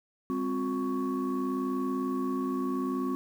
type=tone cluster; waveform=sine; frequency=200.8 / 261.5 / 359.2 / 1116 Hz; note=G3 / C4 / F4 / C#6; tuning=+42 / -1 / +49 / +11 cents; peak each=-36 / -29 / -34 / -36 dBFS; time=0.3-3.15 s; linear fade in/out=0 ms; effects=tanh soft clip ceiling -21 dBFS + 9-bit